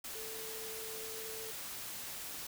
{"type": "tone in noise", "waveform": "sine", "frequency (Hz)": 442.9, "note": "A4", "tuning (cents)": 11, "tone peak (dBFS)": -47, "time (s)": [0.15, 1.51], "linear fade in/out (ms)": 5, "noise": "white", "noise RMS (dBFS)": -44, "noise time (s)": [0.04, 2.47], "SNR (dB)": -6, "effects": []}